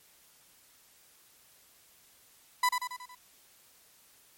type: tone with echo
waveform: 35% pulse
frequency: 996 Hz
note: B5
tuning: 14 cents sharp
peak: -21 dBFS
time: 2.63-2.69 s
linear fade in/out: 5 ms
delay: 92 ms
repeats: 5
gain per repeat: -5 dB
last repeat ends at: 3.15 s
effects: white hiss -61 dBFS RMS until 4.37 s + MP3 64 kbps